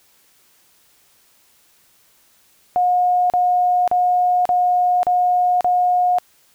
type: tone bursts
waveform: sine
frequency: 720 Hz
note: F#5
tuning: 47 cents flat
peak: -13 dBFS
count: 6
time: 2.76-6.185 s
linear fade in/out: 0 ms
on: 540 ms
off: 37 ms
effects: white hiss -56 dBFS RMS until 6.54 s